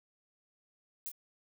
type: noise with echo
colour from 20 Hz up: violet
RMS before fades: -40 dBFS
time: 1.06-1.09 s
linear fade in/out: 0 ms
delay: 26 ms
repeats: 1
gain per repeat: -7 dB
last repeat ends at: 1.116 s
effects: none